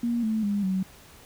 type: tone with pitch steps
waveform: sine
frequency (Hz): 236.4 / 219.3 / 203.4 / 188.72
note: A#3 / A3 / G#3 / F#3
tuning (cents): +24 / -6 / -36 / +34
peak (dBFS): -23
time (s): 0.03-0.83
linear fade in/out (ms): 5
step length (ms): 200
effects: pink hiss -51 dBFS RMS until 1.25 s